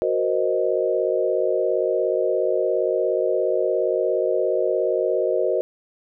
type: chord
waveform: sine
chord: C half-diminished seventh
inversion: second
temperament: equal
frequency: 370 / 466.2 / 523.3 / 622.3 Hz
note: Gb4 / Bb4 / C5 / Eb5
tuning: 0 / 0 / 0 / 0 cents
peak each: -24 dBFS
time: 0.02-5.61 s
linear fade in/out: 0 ms
effects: none